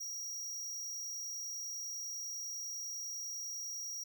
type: tone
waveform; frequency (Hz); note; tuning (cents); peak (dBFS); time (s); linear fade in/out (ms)
square; 5690; F8; +31; -40; 0-4.04; 10
effects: none